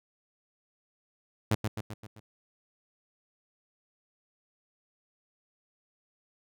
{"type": "tone with echo", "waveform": "sawtooth", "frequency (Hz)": 107.5, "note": "A2", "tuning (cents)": -40, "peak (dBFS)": -19, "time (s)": [1.51, 1.55], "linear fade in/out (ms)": 5, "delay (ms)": 130, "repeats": 5, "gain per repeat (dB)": -5, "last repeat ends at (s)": 2.2, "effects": []}